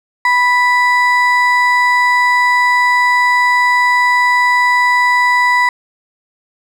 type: ring-modulated tone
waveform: triangle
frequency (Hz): 1480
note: F#6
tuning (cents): 0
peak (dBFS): -4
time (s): 0.25-5.69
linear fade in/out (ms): 2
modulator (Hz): 495
effects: none